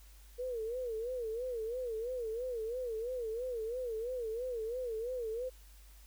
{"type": "tone with vibrato", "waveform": "sine", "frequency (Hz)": 473.7, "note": "A#4", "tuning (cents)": 28, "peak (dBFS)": -35, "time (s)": [0.38, 5.5], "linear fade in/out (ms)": 20, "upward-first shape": "sine", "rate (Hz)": 3, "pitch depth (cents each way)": 140, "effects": ["added 50 Hz sine -54 dBFS peak until 6.06 s", "white hiss -63 dBFS RMS until 6.06 s"]}